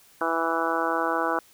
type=harmonic tone; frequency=164.81 Hz; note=E3; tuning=in tune; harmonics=2 / 3 / 4 / 5 / 6 / 7 / 8 / 9; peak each=-31 / -31 / -31 / -31 / -31 / -31 / -31 / -31 dBFS; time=0.21-1.39 s; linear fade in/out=2 ms; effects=white hiss -56 dBFS RMS until 1.53 s